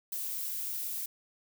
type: noise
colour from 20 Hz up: violet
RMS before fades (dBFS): -36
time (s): 0.12-1.06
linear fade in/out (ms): 5
effects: none